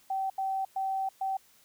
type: tone bursts at uneven times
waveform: sine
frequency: 771 Hz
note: G5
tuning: 29 cents flat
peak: -28 dBFS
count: 4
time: 0.1-0.3 / 0.38-0.65 / 0.76-1.09 / 1.21-1.37 s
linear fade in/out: 5 ms
effects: white hiss -62 dBFS RMS until 1.64 s